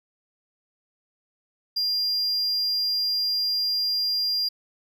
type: tone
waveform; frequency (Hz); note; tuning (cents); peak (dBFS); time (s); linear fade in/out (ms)
triangle; 4800; D8; +37; -21; 1.76-4.49; 10
effects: none